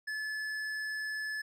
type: tone with tanh clipping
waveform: triangle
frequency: 1726 Hz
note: A6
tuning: 34 cents flat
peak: -36 dBFS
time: 0.07-1.42 s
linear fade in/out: 10 ms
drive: 15 dB
effects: none